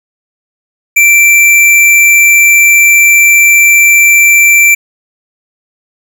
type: tone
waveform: square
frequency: 2345 Hz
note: D7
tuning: 3 cents flat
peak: -3 dBFS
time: 0.96-4.75 s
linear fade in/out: 10 ms
effects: none